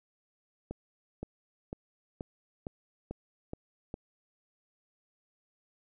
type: accelerating click train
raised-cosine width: 2 ms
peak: -24 dBFS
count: 8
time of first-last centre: 0.71-3.941 s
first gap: 520 ms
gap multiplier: 0.96
effects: none